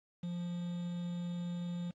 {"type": "tone with quantisation", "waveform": "triangle", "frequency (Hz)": 174.61, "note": "F3", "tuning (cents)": 0, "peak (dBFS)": -34, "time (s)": [0.23, 1.91], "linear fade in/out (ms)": 5, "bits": 9, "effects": ["low-pass 5000 Hz 12 dB/octave", "AAC 32 kbps"]}